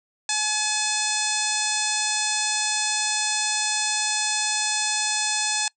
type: harmonic tone with a mistuned harmonic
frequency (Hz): 851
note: G#5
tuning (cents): +42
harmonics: 1 / 2 / 3 / 4 / 5 / 6 / 7 / 8 / 9 / 10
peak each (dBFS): -31 / -31 / -31 / -31 / -31 / -31 / -31 / -31 / -31 / -31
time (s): 0.29-5.68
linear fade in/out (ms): 2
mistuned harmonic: 4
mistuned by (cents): +47
effects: noise-tail reverb RT60 0.1 s tail -24 dB re dry